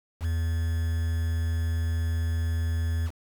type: tone with quantisation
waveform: triangle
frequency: 82.41 Hz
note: E2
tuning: in tune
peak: -22 dBFS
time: 0.2-3.11 s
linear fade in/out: 50 ms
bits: 7
effects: none